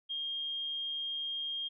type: tone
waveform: sine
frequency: 3224 Hz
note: G7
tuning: 48 cents sharp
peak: -34 dBFS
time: 0.09-1.69 s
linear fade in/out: 20 ms
effects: none